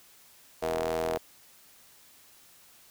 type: ring-modulated tone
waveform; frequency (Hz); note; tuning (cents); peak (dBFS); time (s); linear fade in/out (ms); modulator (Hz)
sawtooth; 82.41; E2; 0; -21; 0.62-1.18; 10; 557
effects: white hiss -57 dBFS RMS until 2.9 s

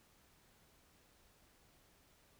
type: silence
effects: pink hiss -69 dBFS RMS until 2.39 s

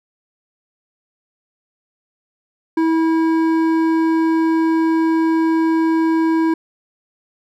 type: tone with hard clipping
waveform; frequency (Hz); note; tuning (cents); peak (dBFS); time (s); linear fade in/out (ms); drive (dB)
sine; 324.6; E4; -27; -15; 2.77-6.54; 5; 10
effects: none

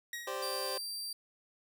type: tone with exponential decay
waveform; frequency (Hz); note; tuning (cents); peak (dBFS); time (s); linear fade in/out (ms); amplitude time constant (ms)
sawtooth; 1894; A#6; +27; -33; 0.13-0.69; 2; 120
type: chord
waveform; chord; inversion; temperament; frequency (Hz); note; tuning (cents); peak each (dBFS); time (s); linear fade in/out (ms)
25% pulse; G suspended fourth; none; equal; 392 / 523.3 / 587.3; G4 / C5 / D5; 0 / 0 / 0; -38 / -35 / -39; 0.27-0.78; 5
type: tone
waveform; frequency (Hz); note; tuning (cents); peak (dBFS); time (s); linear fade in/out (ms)
sawtooth; 4699; D8; 0; -35; 0.42-1.13; 5
effects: none

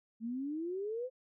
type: exponential sweep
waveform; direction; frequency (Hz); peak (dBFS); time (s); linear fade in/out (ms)
sine; up; 220 to 523.3; -35; 0.2-1.1; 50
effects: none

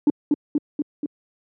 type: tone with echo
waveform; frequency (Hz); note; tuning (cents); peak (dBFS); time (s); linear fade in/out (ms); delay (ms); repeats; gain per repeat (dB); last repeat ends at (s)
sine; 293.7; D4; 0; -10; 0.07-0.1; 2; 240; 4; -3; 1.06
effects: tanh soft clip ceiling -9 dBFS + high-pass 150 Hz 12 dB/octave

